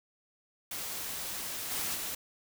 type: noise with level steps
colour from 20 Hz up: white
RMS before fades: -38 / -34 / -37 dBFS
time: 0.71-2.15 s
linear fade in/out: 5 ms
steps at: 1.7 / 1.94 s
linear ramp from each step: 20 ms
effects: none